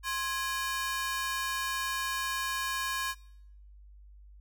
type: ring-modulated tone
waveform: sawtooth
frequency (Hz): 1358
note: F6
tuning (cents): -49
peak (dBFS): -24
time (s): 0.03-3.15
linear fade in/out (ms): 50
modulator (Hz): 301
effects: noise-tail reverb RT60 0.8 s tail -24 dB re dry + added 50 Hz sine -50 dBFS peak until 4.4 s